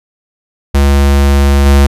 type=tone with level steps; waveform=square; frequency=69.9 Hz; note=C#2; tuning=15 cents sharp; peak=-6 / -4 dBFS; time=0.74-1.87 s; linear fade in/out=10 ms; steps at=1.66 s; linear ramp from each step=2 ms; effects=resampled to 32000 Hz